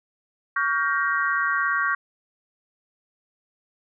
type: chord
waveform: sine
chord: G half-diminished seventh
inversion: second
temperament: just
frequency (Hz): 1128.9 / 1411.2 / 1568 / 1881.6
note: Db6 / F6 / G6 / Bb6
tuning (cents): +31 / +18 / 0 / +16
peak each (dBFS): -25 / -27 / -25 / -28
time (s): 0.56-1.95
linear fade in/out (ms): 5
effects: none